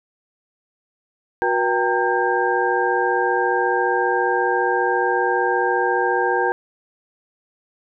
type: tone cluster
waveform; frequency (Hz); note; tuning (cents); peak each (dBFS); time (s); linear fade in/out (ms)
sine; 365.5 / 480.2 / 786 / 914 / 1597; F#4 / B4 / G5 / A#5 / G6; -21 / -49 / +4 / -34 / +32; -23; 1.42-6.52; 0
effects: none